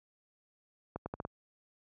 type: accelerating click train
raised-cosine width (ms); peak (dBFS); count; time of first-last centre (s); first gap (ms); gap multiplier
1; -23; 5; 0.96-1.251; 100; 0.79
effects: high-pass 60 Hz 12 dB/octave